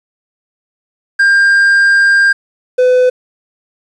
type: tone pair in turn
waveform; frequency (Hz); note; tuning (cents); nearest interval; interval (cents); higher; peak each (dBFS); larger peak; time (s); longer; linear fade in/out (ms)
triangle; 1599 / 503.7; G6 / B4; +34 / +34; octave + minor sixth; 2000; first; -4; neither; 1.19-2.33 / 2.78-3.1; first; 10
effects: resampled to 22050 Hz + 7-bit